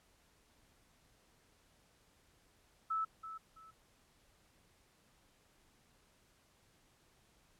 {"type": "tone with echo", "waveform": "sine", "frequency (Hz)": 1309, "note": "E6", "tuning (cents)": -13, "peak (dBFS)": -33, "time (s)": [2.9, 3.05], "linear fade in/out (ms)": 10, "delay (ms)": 330, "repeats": 2, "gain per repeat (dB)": -11, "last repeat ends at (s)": 3.71, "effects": ["pink hiss -70 dBFS RMS until 7.59 s", "low-pass 12000 Hz 12 dB/octave"]}